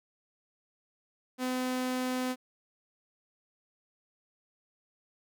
sawtooth tone, 254.3 Hz, C4, 49 cents flat, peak -26 dBFS, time 1.38-2.36 s, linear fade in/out 50 ms, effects none

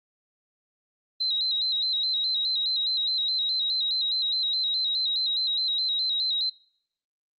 sine tone with vibrato, 3951 Hz, B7, in tune, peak -23 dBFS, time 1.2-6.5 s, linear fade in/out 10 ms, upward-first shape square, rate 4.8 Hz, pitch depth 58 cents each way, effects noise-tail reverb RT60 0.7 s tail -24 dB re dry + Opus 24 kbps

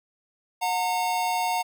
square tone pair together, 726 / 914.7 Hz, F#5 / A#5, -33 / -33 cents, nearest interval major third, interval 400 cents, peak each -27 / -27 dBFS, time 0.61-1.63 s, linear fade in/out 20 ms, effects none

